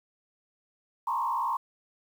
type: tone with frequency modulation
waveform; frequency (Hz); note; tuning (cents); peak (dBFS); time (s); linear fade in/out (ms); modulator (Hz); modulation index
sine; 1000; B5; +21; -26; 1.07-1.57; 5; 60.8; 1.8
effects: 9-bit